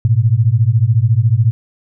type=beating tone pair; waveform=sine; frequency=106.6 / 120.6 Hz; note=G#2 / B2; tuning=+46 / -41 cents; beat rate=14 Hz; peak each=-12 dBFS; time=0.05-1.51 s; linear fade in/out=0 ms; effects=none